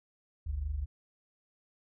sine tone pair together, 49.61 / 73.9 Hz, G1 / D2, +21 / +11 cents, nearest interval perfect fifth, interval 690 cents, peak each -37 / -33 dBFS, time 0.46-0.86 s, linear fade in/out 10 ms, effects none

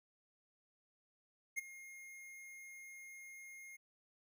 square tone with ADSR envelope, 2137 Hz, C7, 36 cents sharp, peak -35 dBFS, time 1.56-3.77 s, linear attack 25 ms, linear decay 15 ms, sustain -17 dB, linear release 15 ms, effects none

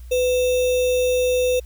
sine tone with sample-and-hold, 501 Hz, B4, 25 cents sharp, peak -16 dBFS, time 0.11-1.6 s, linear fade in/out 10 ms, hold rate 3150 Hz, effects added 60 Hz sine -35 dBFS peak until 1.65 s + white hiss -56 dBFS RMS until 1.65 s

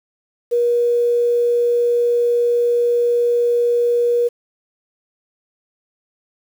sine tone with quantisation, 478.1 Hz, A#4, 44 cents sharp, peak -13 dBFS, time 0.51-4.29 s, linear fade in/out 20 ms, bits 7, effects none

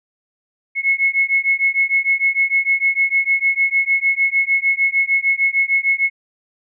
sine beating tone pair, 2181 / 2187.6 Hz, C#7 / C#7, -29 / -23 cents, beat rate 6.6 Hz, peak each -17 dBFS, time 0.75-6.1 s, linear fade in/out 50 ms, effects none

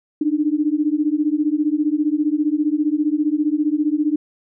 sine beating tone pair, 293.7 / 308.7 Hz, D4 / D#4, 0 / -14 cents, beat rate 15 Hz, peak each -19 dBFS, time 0.21-4.16 s, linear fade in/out 5 ms, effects none

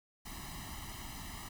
pink noise with comb filter, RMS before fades -45 dBFS, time 0.25-1.49 s, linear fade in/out 10 ms, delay 1 ms, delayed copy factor +0.95, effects none

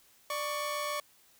sawtooth tone pair together, 591.6 / 1116 Hz, D5 / C#6, +13 / +11 cents, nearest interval major seventh, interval 1098 cents, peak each -32 / -31 dBFS, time 0.3-1 s, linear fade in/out 2 ms, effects white hiss -63 dBFS RMS until 1.39 s

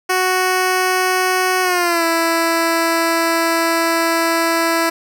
10% pulse tone with pitch glide, 370 to 331.5 Hz, F#4 to E4, 0 to +10 cents, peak -6 dBFS, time 0.09-4.9 s, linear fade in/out 10 ms, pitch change -190 cents, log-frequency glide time 1.62-2.04 s, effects none

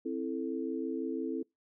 sine chord, A minor, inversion first, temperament just, 264 / 330 / 440 Hz, C4 / E4 / A4, +16 / +2 / 0 cents, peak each -36 / -36 / -38 dBFS, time 0.05-1.43 s, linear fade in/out 10 ms, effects noise-tail reverb RT60 0.2 s tail -26 dB re dry

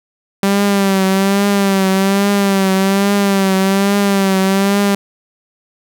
sawtooth tone with vibrato, 196 Hz, G3, in tune, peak -7 dBFS, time 0.43-4.95 s, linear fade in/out 2 ms, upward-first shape triangle, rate 1.2 Hz, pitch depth 59 cents each way, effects 8-bit

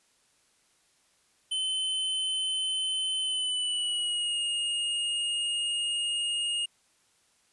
square tone with pitch glide, 3057 to 2852 Hz, G7 to F7, -44 to +36 cents, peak -28 dBFS, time 1.51-6.66 s, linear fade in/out 10 ms, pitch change -120 cents, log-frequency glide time 3.21-4.39 s, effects white hiss -67 dBFS RMS until 7.52 s + resampled to 24000 Hz

